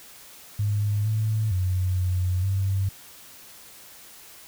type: tone with pitch steps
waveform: sine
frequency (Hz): 103.6 / 108.7 / 92 / 91 / 96.9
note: G#2 / A2 / F#2 / F#2 / G2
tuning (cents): -4 / -21 / -9 / -28 / -20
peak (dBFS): -21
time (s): 0.59-2.89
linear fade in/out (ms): 5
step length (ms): 460
effects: white hiss -47 dBFS RMS until 4.47 s